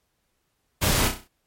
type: noise with echo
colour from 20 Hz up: pink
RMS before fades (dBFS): -22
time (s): 0.81-1.09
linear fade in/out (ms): 20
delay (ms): 32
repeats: 6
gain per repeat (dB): -6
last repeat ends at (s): 1.282
effects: pink hiss -73 dBFS RMS until 1.46 s + MP3 64 kbps